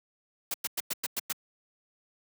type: noise bursts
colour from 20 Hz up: white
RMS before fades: -31 dBFS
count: 7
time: 0.51-1.327 s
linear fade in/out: 5 ms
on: 31 ms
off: 100 ms
effects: high-pass 150 Hz 12 dB/octave

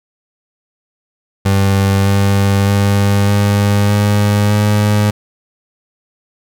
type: tone with pitch steps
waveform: 30% pulse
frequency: 98 / 99.25 / 100.52 / 101.81 / 103.11 / 104.43 Hz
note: G2 / G2 / G2 / G#2 / G#2 / G#2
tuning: 0 / +22 / +44 / -34 / -12 / +10 cents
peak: -7 dBFS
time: 1.45-5.11 s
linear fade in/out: 10 ms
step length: 610 ms
effects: none

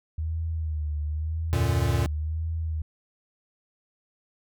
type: tone with vibrato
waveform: sine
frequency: 78 Hz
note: D#2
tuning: 5 cents sharp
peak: -26 dBFS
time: 0.18-2.82 s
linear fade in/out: 5 ms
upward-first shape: sine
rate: 0.96 Hz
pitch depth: 77 cents each way
type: chord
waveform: square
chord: Gb augmented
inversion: none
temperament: equal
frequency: 92.5 / 116.54 / 146.83 Hz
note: Gb2 / Bb2 / D3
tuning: 0 / 0 / 0 cents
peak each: -28 / -26 / -32 dBFS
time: 1.53-2.06 s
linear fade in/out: 0 ms
effects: none

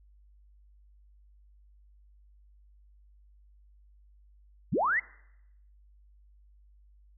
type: linear sweep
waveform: sine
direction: up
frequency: 81 to 2102 Hz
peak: -24 dBFS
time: 4.72-5 s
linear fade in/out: 10 ms
effects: noise-tail reverb RT60 0.8 s tail -22 dB re dry + added 50 Hz sine -56 dBFS peak until 7.17 s

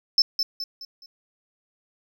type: tone with echo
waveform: triangle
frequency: 5274 Hz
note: E8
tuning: in tune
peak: -11 dBFS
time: 0.18-0.22 s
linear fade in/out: 2 ms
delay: 210 ms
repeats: 4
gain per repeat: -8 dB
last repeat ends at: 1.06 s
effects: tanh soft clip ceiling -11 dBFS

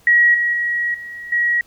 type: tone with level steps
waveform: sine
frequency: 1908 Hz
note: A#6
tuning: 40 cents sharp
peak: -9 / -15 / -17 / -29 / -14 dBFS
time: 0.07-1.61 s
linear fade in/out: 2 ms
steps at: 0.34 / 0.53 / 0.94 / 1.32 s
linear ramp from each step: 5 ms
effects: pink hiss -53 dBFS RMS until 1.66 s

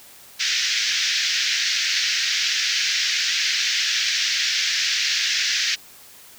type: band-pass noise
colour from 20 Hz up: white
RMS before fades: -22 dBFS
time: 0.39-5.76 s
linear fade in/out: 20 ms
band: 1600 to 6000 Hz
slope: 48 dB/octave
effects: white hiss -46 dBFS RMS until 6.38 s

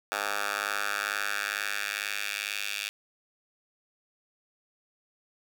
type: tone with high-pass filter sweep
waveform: 10% pulse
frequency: 102.2 Hz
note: G#2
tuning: 27 cents flat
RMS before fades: -32 dBFS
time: 0.12-2.89 s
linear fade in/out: 0 ms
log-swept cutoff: 1000 to 2700 Hz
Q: 2
effects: none

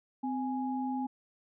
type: tone pair together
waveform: sine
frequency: 257.9 / 830.6 Hz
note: C4 / G#5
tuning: -25 / 0 cents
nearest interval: octave + minor sixth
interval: 2025 cents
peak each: -32 / -36 dBFS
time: 0.23-1.07 s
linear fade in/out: 10 ms
effects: none

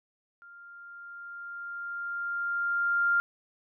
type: tone with level ramp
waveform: sine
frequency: 1396.9 Hz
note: F6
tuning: in tune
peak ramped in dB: -48 to -21 dBFS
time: 0.42-3.2 s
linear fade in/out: 0 ms
effects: none

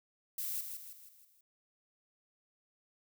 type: noise with echo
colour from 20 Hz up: violet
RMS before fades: -38 dBFS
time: 0.38-0.61 s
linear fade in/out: 5 ms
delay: 160 ms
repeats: 5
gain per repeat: -6 dB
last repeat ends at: 1.41 s
effects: none

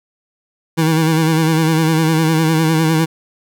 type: tone with vibrato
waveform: 25% pulse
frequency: 160 Hz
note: D#3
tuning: 49 cents sharp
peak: -8 dBFS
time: 0.77-3.06 s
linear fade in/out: 20 ms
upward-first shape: sine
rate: 9.9 Hz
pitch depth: 46 cents each way
effects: none

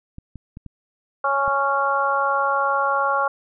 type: clicks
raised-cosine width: 5 ms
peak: -24 dBFS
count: 5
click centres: 0.184 / 0.357 / 0.571 / 0.663 / 1.479 s
type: harmonic tone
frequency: 277.2 Hz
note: C#4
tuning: in tune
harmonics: 2 / 3 / 4 / 5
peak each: -25 / -24 / -22 / -23 dBFS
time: 1.24-3.28 s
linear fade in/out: 5 ms
effects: none

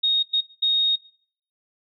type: tone bursts at uneven times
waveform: sine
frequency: 3729 Hz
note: A#7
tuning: in tune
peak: -17 dBFS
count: 3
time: 0.03-0.23 / 0.33-0.41 / 0.62-0.96 s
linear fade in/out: 10 ms
effects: noise-tail reverb RT60 0.6 s tail -23 dB re dry

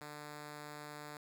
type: tone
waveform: 5% pulse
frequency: 148.6 Hz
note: D3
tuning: 21 cents sharp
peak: -35 dBFS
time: 0.01-1.17 s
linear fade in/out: 2 ms
effects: none

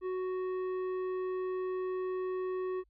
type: tone with tanh clipping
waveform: sine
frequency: 370.5 Hz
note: F#4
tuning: 2 cents sharp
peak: -34 dBFS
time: 0.01-2.84 s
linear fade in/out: 50 ms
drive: 10 dB
effects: added 50 Hz sine -67 dBFS peak until 2.89 s

